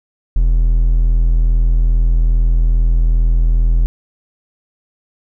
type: tone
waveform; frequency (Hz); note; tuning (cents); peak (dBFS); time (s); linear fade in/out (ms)
triangle; 41.2; E1; 0; -7; 0.36-3.86; 0
effects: none